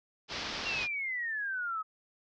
white low-pass noise, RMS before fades -38 dBFS, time 0.28-0.88 s, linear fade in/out 50 ms, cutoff 5300 Hz, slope 48 dB/octave
sine exponential sweep, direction down, 2794 to 1261 Hz, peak -32 dBFS, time 0.65-1.83 s, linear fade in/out 20 ms
effects none

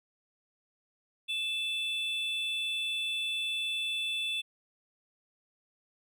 triangle tone pair together, 2636 / 3475 Hz, E7 / A7, -1 / -22 cents, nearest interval perfect fourth, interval 479 cents, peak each -33 / -31 dBFS, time 1.28-4.42 s, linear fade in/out 20 ms, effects none

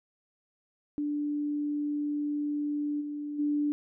sine tone with level steps, 293.7 Hz, D4, in tune, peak -28 / -33 / -25 dBFS, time 0.98-3.72 s, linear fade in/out 0 ms, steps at 3 / 3.38 s, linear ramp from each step 20 ms, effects none

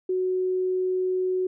sine tone, 370 Hz, F#4, in tune, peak -22 dBFS, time 0.09-1.47 s, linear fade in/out 5 ms, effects none

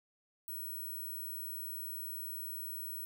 sine tone, 15930 Hz, B9, 14 cents sharp, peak -39 dBFS, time 0.48-3.05 s, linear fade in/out 0 ms, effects none

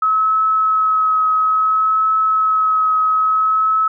sine tone with vibrato, 1285 Hz, E6, 45 cents flat, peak -12 dBFS, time 0.02-3.88 s, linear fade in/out 5 ms, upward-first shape triangle, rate 0.59 Hz, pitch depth 16 cents each way, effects none

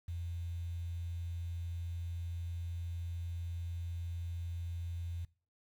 sine tone with quantisation, 85.4 Hz, F2, 38 cents flat, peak -37 dBFS, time 0.08-5.25 s, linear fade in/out 5 ms, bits 10, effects noise-tail reverb RT60 0.4 s tail -22 dB re dry

